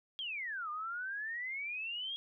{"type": "exponential two-way sweep", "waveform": "sine", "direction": "down then up", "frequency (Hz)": [3310, 1193, 3310], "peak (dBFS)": -37, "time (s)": [0.19, 2.16], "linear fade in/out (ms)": 0, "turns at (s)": 0.7, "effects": []}